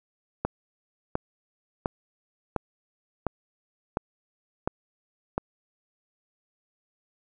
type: click train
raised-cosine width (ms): 1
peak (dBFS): -11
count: 8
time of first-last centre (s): 0.45-5.38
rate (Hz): 1.42
effects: none